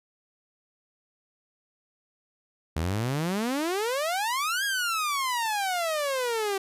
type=exponential two-way sweep; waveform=sawtooth; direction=up then down; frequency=75.1 to 1663 to 382.6 Hz; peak=-22 dBFS; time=2.76-6.58 s; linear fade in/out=5 ms; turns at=4.64 s; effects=resampled to 32000 Hz